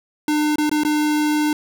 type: tone with dropouts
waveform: square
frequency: 301.1 Hz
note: D4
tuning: 43 cents sharp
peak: -17 dBFS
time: 0.28-1.53 s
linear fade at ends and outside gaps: 2 ms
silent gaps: 0.558-0.583 / 0.695-0.714 / 0.835-0.849 s
effects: none